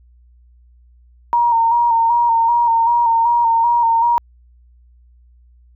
sine tone with vibrato, 932.3 Hz, A#5, in tune, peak -11 dBFS, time 1.33-4.18 s, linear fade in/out 0 ms, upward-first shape square, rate 2.6 Hz, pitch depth 31 cents each way, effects added 60 Hz sine -46 dBFS peak until 5.75 s

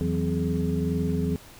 sine tone cluster, 85 / 165.2 / 187.2 / 256.5 / 422.6 Hz, F2 / E3 / F#3 / C4 / G#4, -46 / +4 / +20 / -34 / +30 cents, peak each -30 / -27 / -30 / -30 / -32 dBFS, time 0.01-1.36 s, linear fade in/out 0 ms, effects pink hiss -48 dBFS RMS until 1.59 s

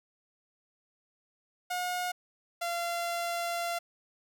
sawtooth tone pair in turn, 720 / 687.1 Hz, F#5 / F5, -47 / -28 cents, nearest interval minor second, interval 81 cents, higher first, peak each -27 dBFS, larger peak neither, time 1.7-2.12 / 2.61-3.79 s, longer second, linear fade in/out 10 ms, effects none

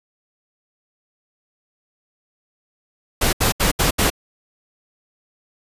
pink noise bursts, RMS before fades -17 dBFS, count 5, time 3.21-4.102 s, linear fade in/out 10 ms, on 120 ms, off 73 ms, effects resampled to 32000 Hz

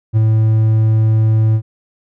triangle tone with ADSR envelope, 110 Hz, A2, in tune, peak -5 dBFS, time 0.13-1.62 s, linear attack 38 ms, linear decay 13 ms, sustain -2 dB, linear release 70 ms, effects none

